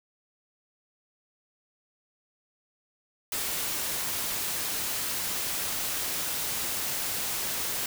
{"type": "noise", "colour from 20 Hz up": "white", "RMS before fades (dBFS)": -31, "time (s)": [3.32, 7.86], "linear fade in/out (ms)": 2, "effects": []}